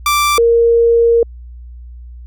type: tone pair in turn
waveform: sawtooth / sine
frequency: 1174 / 465.9 Hz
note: D6 / A#4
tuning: -1 / -1 cents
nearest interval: octave + major third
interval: 1600 cents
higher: first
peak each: -7 dBFS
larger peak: neither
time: 0.06-0.38 / 0.38-1.23 s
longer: second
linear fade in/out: 2 ms
effects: added 60 Hz sine -30 dBFS peak until 2.26 s